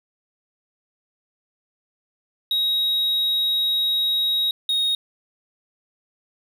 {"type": "tone pair in turn", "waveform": "triangle", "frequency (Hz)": [3800, 3739], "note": ["A#7", "A#7"], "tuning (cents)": [33, 4], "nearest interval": "unison", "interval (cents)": 29, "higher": "first", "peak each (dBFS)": -17, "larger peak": "neither", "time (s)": [[2.51, 4.51], [4.69, 4.95]], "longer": "first", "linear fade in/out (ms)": 2, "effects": []}